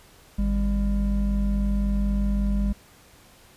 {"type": "tone pair together", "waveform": "triangle", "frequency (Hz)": [51.85, 200.9], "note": ["G#1", "G3"], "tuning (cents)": [-2, 43], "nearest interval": "octave + major seventh", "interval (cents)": 2345, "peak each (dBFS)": [-20, -23], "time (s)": [0.38, 2.73], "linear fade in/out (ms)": 10, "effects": ["pink hiss -53 dBFS RMS until 3.56 s", "resampled to 32000 Hz"]}